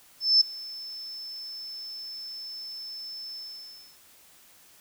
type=tone with ADSR envelope; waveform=sine; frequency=5274 Hz; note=E8; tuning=in tune; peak=-14 dBFS; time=0.2-3.99 s; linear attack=210 ms; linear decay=6 ms; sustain=-22 dB; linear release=640 ms; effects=white hiss -56 dBFS RMS until 4.8 s